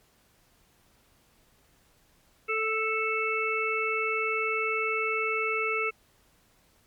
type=harmonic tone; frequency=440 Hz; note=A4; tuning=in tune; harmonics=1 / 3 / 5 / 6; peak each=-31 / -31 / -31 / -31 dBFS; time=2.48-5.91 s; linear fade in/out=20 ms; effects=pink hiss -64 dBFS RMS until 6.86 s + MP3 96 kbps